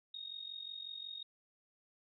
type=tone with amplitude modulation; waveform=sine; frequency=3729 Hz; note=A#7; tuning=in tune; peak=-40 dBFS; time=0.14-1.23 s; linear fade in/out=5 ms; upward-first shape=sine; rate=45.5 Hz; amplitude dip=75%; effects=none